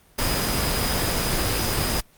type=tone in noise; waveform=sine; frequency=4978 Hz; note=D#8; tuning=in tune; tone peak=-30 dBFS; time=0.18-2.01 s; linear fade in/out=10 ms; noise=pink; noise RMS=-23 dBFS; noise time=0.18-2.01 s; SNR=-10 dB; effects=pink hiss -56 dBFS RMS until 2.17 s + Opus 32 kbps